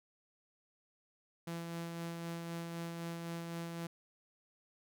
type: tone with tremolo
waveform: sawtooth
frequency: 168.3 Hz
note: E3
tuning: 36 cents sharp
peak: -35 dBFS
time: 1.47-3.87 s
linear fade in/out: 5 ms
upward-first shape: sine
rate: 3.9 Hz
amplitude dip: 30%
effects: none